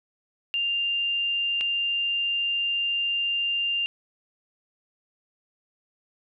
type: tone pair in turn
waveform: sine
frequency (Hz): 2794 / 2794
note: F7 / F7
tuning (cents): 0 / 0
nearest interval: unison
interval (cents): 0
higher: neither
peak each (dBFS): -23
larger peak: neither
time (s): 0.54-1.61 / 1.61-3.86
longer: second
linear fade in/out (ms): 0
effects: none